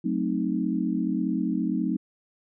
sine chord, F# diminished seventh, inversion none, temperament equal, 185 / 220 / 261.6 / 311.1 Hz, F#3 / A3 / C4 / Eb4, 0 / 0 / 0 / 0 cents, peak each -29 dBFS, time 0.04-1.97 s, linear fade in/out 10 ms, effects none

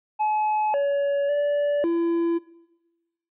triangle tone with pitch steps, 854 / 565 / 580 / 337.1 Hz, G#5 / C#5 / D5 / E4, +48 / +33 / -22 / +39 cents, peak -18 dBFS, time 0.19-2.39 s, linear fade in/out 20 ms, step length 550 ms, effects noise-tail reverb RT60 1.0 s tail -19 dB re dry + resampled to 8000 Hz

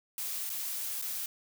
blue noise with dropouts, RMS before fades -36 dBFS, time 0.18-1.26 s, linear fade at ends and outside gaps 1 ms, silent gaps 0.494-0.5 / 1.016-1.023 s, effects none

